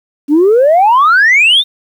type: exponential sweep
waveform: sine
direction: up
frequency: 277.2 to 3729 Hz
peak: -3 dBFS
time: 0.28-1.64 s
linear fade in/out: 50 ms
effects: tanh soft clip ceiling -2 dBFS + 7-bit